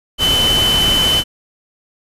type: tone in noise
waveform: sine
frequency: 3034 Hz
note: F#7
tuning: 43 cents sharp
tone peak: -12 dBFS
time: 0.18-1.24 s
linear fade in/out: 50 ms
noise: pink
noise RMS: -19 dBFS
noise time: 0.18-1.24 s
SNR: +4 dB
effects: resampled to 32000 Hz